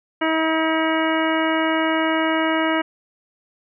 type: harmonic tone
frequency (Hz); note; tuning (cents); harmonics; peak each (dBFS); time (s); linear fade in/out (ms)
320; D#4; +49; 1 / 2 / 3 / 4 / 5 / 6 / 7 / 9; -21 / -24 / -26 / -27 / -28 / -29 / -29 / -31; 0.21-2.82; 10
effects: none